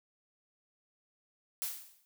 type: noise with exponential decay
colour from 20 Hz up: blue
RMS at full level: -33 dBFS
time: 1.62-2.05 s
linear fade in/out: 0 ms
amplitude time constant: 93 ms
effects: none